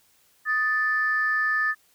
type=tone pair together; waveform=sine; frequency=1246 / 1759.7 Hz; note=D#6 / A6; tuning=+2 / 0 cents; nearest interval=tritone; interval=598 cents; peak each=-27 / -21 dBFS; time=0.45-1.75 s; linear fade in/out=50 ms; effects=tanh soft clip ceiling -14 dBFS + white hiss -62 dBFS RMS until 1.94 s